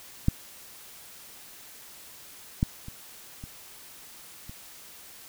clicks, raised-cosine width 5 ms, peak -8 / -10 / -27 / -27 / -29 dBFS, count 5, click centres 0.284 / 2.629 / 2.884 / 3.439 / 4.495 s, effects white hiss -48 dBFS RMS until 5.28 s

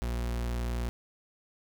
40% pulse tone, 59.2 Hz, A#1, 27 cents sharp, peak -29 dBFS, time 0.02-0.89 s, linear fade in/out 0 ms, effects none

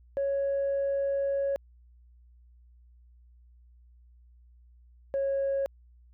sine tone pair in turn, 554.4 / 548.7 Hz, C#5 / C#5, 0 / -18 cents, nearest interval unison, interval 18 cents, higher first, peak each -24 dBFS, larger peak neither, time 0.17-1.56 / 5.14-5.66 s, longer first, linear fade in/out 0 ms, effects tanh soft clip ceiling -23 dBFS + added 60 Hz sine -54 dBFS peak until 6.13 s

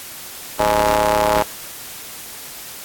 sawtooth ring-modulated tone, 110 Hz, A2, in tune, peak -7 dBFS, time 0.59-1.43 s, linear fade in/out 10 ms, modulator 732 Hz, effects white hiss -34 dBFS RMS until 2.84 s + AAC 64 kbps

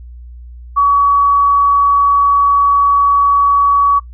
sine tone, 1132 Hz, C#6, 36 cents sharp, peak -7 dBFS, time 0.76-4 s, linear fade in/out 20 ms, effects noise-tail reverb RT60 0.1 s tail -20 dB re dry + added 60 Hz sine -30 dBFS peak until 4.13 s

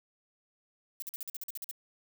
violet noise bursts, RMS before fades -39 dBFS, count 11, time 1-1.712 s, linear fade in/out 0 ms, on 22 ms, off 47 ms, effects none

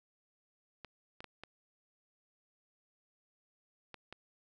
clicks, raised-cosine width 0.3 ms, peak -30 dBFS, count 6, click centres 0.847 / 1.205 / 1.243 / 1.436 / 3.943 / 4.126 s, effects none

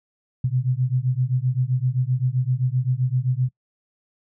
sine beating tone pair, 123.7 / 131.4 Hz, B2 / C3, +3 / +8 cents, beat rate 7.7 Hz, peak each -22 dBFS, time 0.44-3.49 s, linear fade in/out 5 ms, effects noise-tail reverb RT60 0.1 s tail -22 dB re dry

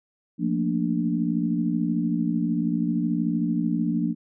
sine chord, Bb major seventh, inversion second, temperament equal, 174.61 / 220 / 233.1 / 293.7 Hz, F3 / A3 / Bb3 / D4, 0 / 0 / 0 / 0 cents, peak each -26 / -31 / -26 / -27 dBFS, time 0.38-4.15 s, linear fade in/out 50 ms, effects none

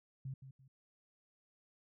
sine tone with echo, 133.5 Hz, C3, 35 cents sharp, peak -40 dBFS, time 0.25-0.34 s, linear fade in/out 5 ms, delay 170 ms, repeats 2, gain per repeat -10 dB, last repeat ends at 0.68 s, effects none

